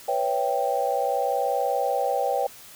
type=chord; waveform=sine; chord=C# half-diminished seventh; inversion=third; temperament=equal; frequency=493.9 / 554.4 / 659.3 / 784 Hz; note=B4 / C#5 / E5 / G5; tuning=0 / 0 / 0 / 0 cents; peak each=-28 / -27 / -31 / -25 dBFS; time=0.08-2.47 s; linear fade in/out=5 ms; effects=white hiss -46 dBFS RMS until 2.75 s